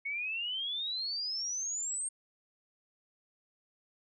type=exponential sweep; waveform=sine; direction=up; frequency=2194 to 8640 Hz; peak=-33 dBFS; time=0.05-2.09 s; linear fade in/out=10 ms; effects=none